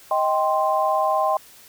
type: chord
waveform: sine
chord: C minor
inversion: first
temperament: just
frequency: 627.9 / 784.9 / 1046.5 Hz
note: Eb5 / G5 / C6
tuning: +16 / +2 / 0 cents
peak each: -22 dBFS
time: 0.11-1.37 s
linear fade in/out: 2 ms
effects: white hiss -48 dBFS RMS until 1.68 s